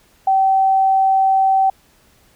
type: tone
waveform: sine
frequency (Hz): 770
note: G5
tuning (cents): -31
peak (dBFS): -11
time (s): 0.27-1.7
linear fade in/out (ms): 5
effects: pink hiss -54 dBFS RMS until 2.35 s